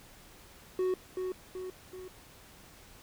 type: tone with echo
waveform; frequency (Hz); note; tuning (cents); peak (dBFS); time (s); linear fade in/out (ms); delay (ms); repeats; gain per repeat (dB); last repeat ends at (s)
triangle; 370; F#4; 0; -25; 0.79-0.94; 2; 380; 3; -5; 2.08
effects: pink hiss -55 dBFS RMS until 3.02 s